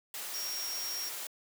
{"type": "tone in noise", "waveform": "sine", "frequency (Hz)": 5588, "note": "F8", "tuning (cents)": 0, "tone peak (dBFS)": -36, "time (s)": [0.34, 1.09], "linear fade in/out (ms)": 2, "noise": "white", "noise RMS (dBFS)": -40, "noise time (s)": [0.14, 1.27], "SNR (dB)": 1, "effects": ["high-pass 400 Hz 12 dB/octave"]}